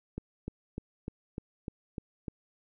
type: click train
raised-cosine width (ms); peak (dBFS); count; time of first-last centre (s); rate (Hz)
3; -23; 8; 0.18-2.282; 3.33
effects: none